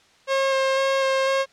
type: tone with vibrato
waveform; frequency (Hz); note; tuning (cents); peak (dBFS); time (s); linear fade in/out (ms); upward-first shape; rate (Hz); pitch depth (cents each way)
sawtooth; 537; C5; +45; -15; 0.27-1.46; 50; square; 2; 10
effects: white hiss -56 dBFS RMS until 1.52 s + low-pass 5000 Hz 12 dB/octave